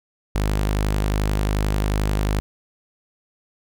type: tone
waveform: sawtooth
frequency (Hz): 51.3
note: G#1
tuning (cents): -21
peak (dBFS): -15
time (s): 0.35-2.4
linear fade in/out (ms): 0
effects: none